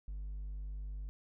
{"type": "tone with hard clipping", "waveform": "sine", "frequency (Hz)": 49.88, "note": "G1", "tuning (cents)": 31, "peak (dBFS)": -40, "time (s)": [0.08, 1.09], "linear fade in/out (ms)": 0, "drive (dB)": 2, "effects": []}